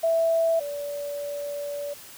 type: tone pair in turn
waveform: sine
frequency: 659.3 / 576.2 Hz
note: E5 / D5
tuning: 0 / -33 cents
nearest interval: major second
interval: 233 cents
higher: first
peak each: -19 / -29 dBFS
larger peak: first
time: 0.03-0.6 / 0.6-1.94 s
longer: second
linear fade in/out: 10 ms
effects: white hiss -45 dBFS RMS until 2.17 s